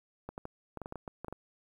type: clicks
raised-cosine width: 1 ms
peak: -26 dBFS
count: 12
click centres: 0.29 / 0.379 / 0.454 / 0.773 / 0.817 / 0.859 / 0.924 / 0.957 / 1.078 / 1.246 / 1.283 / 1.326 s
effects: 10-bit